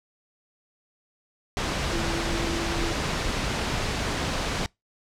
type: tone in noise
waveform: sine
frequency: 336.3 Hz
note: E4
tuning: 35 cents sharp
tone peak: -31 dBFS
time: 1.93-2.92 s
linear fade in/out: 0 ms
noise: pink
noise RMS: -27 dBFS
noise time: 1.57-4.66 s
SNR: -7 dB
effects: noise-tail reverb RT60 0.2 s tail -26 dB re dry + low-pass 6000 Hz 12 dB/octave